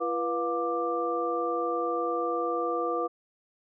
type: tone cluster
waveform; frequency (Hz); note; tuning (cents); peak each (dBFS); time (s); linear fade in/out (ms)
sine; 339.7 / 488.4 / 708 / 1180; F4 / B4 / F5 / D6; -48 / -19 / +23 / +8; -33 / -30 / -34 / -31; 0-3.08; 20
effects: none